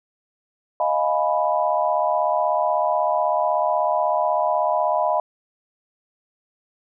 sine chord, F half-diminished seventh, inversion third, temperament equal with one note detuned, 622.3 / 698.5 / 839.3 / 987.8 Hz, Eb5 / F5 / Ab5 / Cb6, 0 / 0 / +18 / 0 cents, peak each -22 / -23 / -26 / -23 dBFS, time 0.8-5.2 s, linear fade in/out 2 ms, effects none

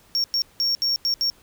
triangle tone bursts at uneven times, 5520 Hz, F8, 21 cents flat, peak -18 dBFS, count 6, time 0.15-0.24 / 0.34-0.42 / 0.6-0.75 / 0.82-0.96 / 1.05-1.14 / 1.21-1.3 s, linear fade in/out 0 ms, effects pink hiss -55 dBFS RMS until 1.42 s

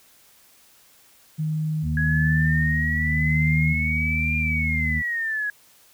sine tone, 155.56 Hz, D#3, in tune, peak -22 dBFS, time 1.38-3.74 s, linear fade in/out 20 ms
harmonic tone, 78.2 Hz, D#2, 9 cents sharp, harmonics 1 / 2 / 3, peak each -25 / -28 / -30 dBFS, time 1.82-5.03 s, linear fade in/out 50 ms
sine exponential two-way sweep, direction up then down, 1661.2 to 2401 to 1661.2 Hz, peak -23 dBFS, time 1.97-5.5 s, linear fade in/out 2 ms, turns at 4.37 s
effects white hiss -55 dBFS RMS until 5.93 s

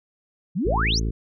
sine exponential sweep, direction up, 149.5 to 6645 Hz, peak -21 dBFS, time 0.55-1 s, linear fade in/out 20 ms
harmonic tone, 55 Hz, A1, in tune, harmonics 1 / 2 / 3 / 4 / 5 / 6 / 7 / 8, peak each -23 / -29 / -33 / -35 / -37 / -39 / -40 / -41 dBFS, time 0.65-1.11 s, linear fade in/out 10 ms
effects none

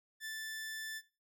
sawtooth tone, 1760 Hz, A6, in tune, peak -37 dBFS, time 0.2-1.02 s, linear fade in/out 50 ms, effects noise-tail reverb RT60 0.3 s tail -17 dB re dry

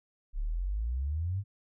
sine exponential sweep, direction up, 33.56 to 103.4 Hz, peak -29 dBFS, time 0.33-1.44 s, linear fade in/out 50 ms, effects none

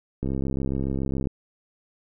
click train, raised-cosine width 3 ms, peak -15 dBFS, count 71, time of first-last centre 0.23-1.272 s, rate 67.2 Hz, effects none

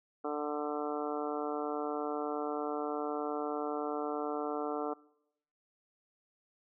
harmonic tone, 148.4 Hz, D3, 18 cents sharp, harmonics 2 / 3 / 4 / 5 / 6 / 7 / 8 / 9, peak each -39 / -37 / -42 / -40 / -47 / -47 / -44 / -44 dBFS, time 0.24-4.94 s, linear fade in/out 10 ms, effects noise-tail reverb RT60 0.8 s tail -23 dB re dry

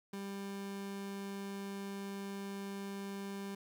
30% pulse tone, 197.9 Hz, G3, 17 cents sharp, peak -38 dBFS, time 0.13-3.55 s, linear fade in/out 5 ms, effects 12-bit

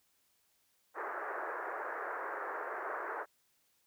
white band-pass noise, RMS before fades -40 dBFS, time 0.94-3.26 s, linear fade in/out 50 ms, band 360 to 1700 Hz, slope 48 dB/octave, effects white hiss -74 dBFS RMS until 3.86 s

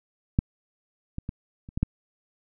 clicks, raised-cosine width 5 ms, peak -7 / -19 / -19 / -29 / -16 / -9 dBFS, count 6, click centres 0.389 / 1.184 / 1.291 / 1.689 / 1.775 / 1.83 s, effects none

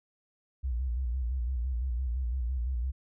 sine tone with vibrato, 62 Hz, B1, 7 cents sharp, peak -28 dBFS, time 0.63-2.92 s, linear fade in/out 20 ms, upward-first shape square, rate 5.9 Hz, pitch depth 94 cents each way, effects none

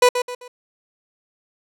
30% pulse tone with echo, 493.9 Hz, B4, in tune, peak -7 dBFS, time 0.02-0.09 s, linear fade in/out 5 ms, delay 130 ms, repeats 3, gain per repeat -9 dB, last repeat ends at 0.48 s, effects low-pass 12000 Hz 12 dB/octave

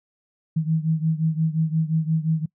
sine beating tone pair, 158 / 163.7 Hz, D#3 / E3, +27 / -12 cents, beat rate 5.7 Hz, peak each -21 / -24 dBFS, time 0.56-2.46 s, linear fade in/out 10 ms, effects noise-tail reverb RT60 0.1 s tail -24 dB re dry

